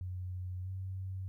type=tone with pitch glide; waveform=sine; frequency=91.3 to 94.52 Hz; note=F#2 to F#2; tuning=-23 to +37 cents; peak=-37 dBFS; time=0.01-1.28 s; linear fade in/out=0 ms; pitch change=+60 cents; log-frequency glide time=0.62-0.69 s; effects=13-bit